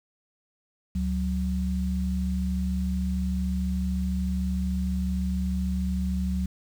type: tone pair together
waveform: sine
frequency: 71.17 / 184.7 Hz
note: C#2 / F#3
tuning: +46 / -3 cents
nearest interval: octave + perfect fourth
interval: 1651 cents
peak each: -27 dBFS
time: 0.95-6.46 s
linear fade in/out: 5 ms
effects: 8-bit